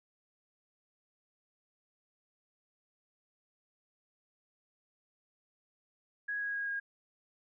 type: tone with pitch steps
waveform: sine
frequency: 1661.2 / 1650.7 / 1640.2 / 1629.8 Hz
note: G#6 / G#6 / G#6 / G#6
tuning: 0 / -11 / -22 / -33 cents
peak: -33 dBFS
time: 6.28-6.8 s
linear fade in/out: 10 ms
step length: 130 ms
effects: none